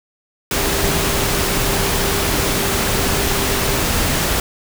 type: tone in noise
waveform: sine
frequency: 396.4 Hz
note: G4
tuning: 19 cents sharp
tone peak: -26 dBFS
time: 0.56-3.82 s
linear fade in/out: 2 ms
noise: pink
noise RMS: -18 dBFS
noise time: 0.51-4.4 s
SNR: -11 dB
effects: none